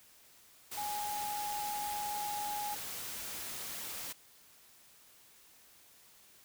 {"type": "tone in noise", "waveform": "sine", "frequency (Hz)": 830.6, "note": "G#5", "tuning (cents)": 0, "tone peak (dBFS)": -36, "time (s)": [0.77, 2.75], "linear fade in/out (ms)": 10, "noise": "white", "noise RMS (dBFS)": -42, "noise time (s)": [0.71, 4.13], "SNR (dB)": 3, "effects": ["white hiss -61 dBFS RMS until 6.44 s"]}